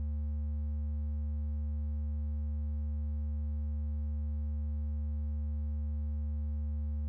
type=tone with hard clipping; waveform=sine; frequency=74.4 Hz; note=D2; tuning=23 cents sharp; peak=-33 dBFS; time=0-7.08 s; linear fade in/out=0 ms; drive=4 dB; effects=none